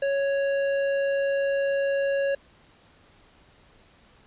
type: tone with tanh clipping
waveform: sine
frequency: 554.4 Hz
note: C#5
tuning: in tune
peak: -24 dBFS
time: 0.02-2.35 s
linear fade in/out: 5 ms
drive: 13 dB
effects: pink hiss -57 dBFS RMS until 4.26 s + resampled to 8000 Hz